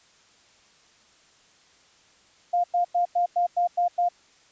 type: tone bursts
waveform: sine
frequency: 703 Hz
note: F5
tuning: 11 cents sharp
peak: -19 dBFS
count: 8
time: 2.53-4.089 s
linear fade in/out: 10 ms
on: 110 ms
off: 97 ms
effects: white hiss -58 dBFS RMS until 4.51 s + resampled to 16000 Hz